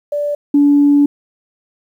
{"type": "tone pair in turn", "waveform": "sine", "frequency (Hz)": [584, 287.3], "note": ["D5", "D4"], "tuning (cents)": [-10, -38], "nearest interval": "octave", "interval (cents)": 1228, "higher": "first", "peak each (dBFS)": [-15, -6], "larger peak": "second", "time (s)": [[0.12, 0.35], [0.54, 1.06]], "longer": "second", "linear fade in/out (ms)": 5, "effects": ["tanh soft clip ceiling -2 dBFS", "8-bit"]}